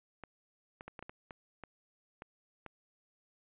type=clicks; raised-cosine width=0.5 ms; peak=-30 dBFS; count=10; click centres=0.237 / 0.809 / 0.88 / 0.992 / 1.026 / 1.095 / 1.308 / 1.637 / 2.221 / 2.663 s; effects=resampled to 8000 Hz